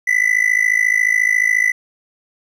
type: tone with amplitude modulation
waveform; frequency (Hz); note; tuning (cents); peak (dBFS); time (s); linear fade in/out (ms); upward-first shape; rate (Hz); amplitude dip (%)
triangle; 1995; B6; +17; -7; 0.07-1.72; 10; sine; 54.2; 90
effects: none